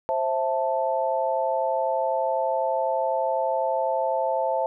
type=chord; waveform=sine; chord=A minor; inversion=first; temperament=just; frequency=528 / 660 / 880 Hz; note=C5 / E5 / A5; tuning=+16 / +2 / 0 cents; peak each=-26 dBFS; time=0.09-4.66 s; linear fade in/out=0 ms; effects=none